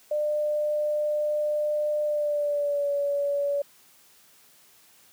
sine tone with pitch glide, 599 to 569.6 Hz, D5 to C#5, +34 to +47 cents, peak -23 dBFS, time 0.11-3.62 s, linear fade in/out 5 ms, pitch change -87 cents, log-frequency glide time 2.03-2.91 s, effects white hiss -57 dBFS RMS until 5.12 s + high-pass 100 Hz 12 dB/octave

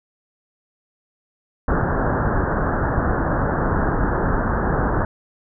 pink low-pass noise, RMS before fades -20 dBFS, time 1.68-5.05 s, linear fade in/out 2 ms, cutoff 1700 Hz, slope 96 dB/octave, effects none

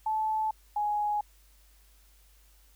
sine tone pair in turn, 870 / 834.1 Hz, A5 / G#5, -20 / +7 cents, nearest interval minor second, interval 73 cents, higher first, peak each -26 dBFS, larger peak neither, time 0.06-0.51 / 0.76-1.21 s, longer neither, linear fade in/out 5 ms, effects added 50 Hz sine -58 dBFS peak until 2.75 s + white hiss -64 dBFS RMS until 2.75 s

